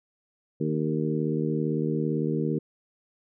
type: harmonic tone with a mistuned harmonic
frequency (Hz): 77.78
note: D#2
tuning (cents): 0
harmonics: 2 / 3 / 4 / 5 / 6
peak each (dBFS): -28 / -30 / -31 / -32 / -33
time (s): 0.6-2.59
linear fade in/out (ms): 10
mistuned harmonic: 6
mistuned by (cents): -18
effects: none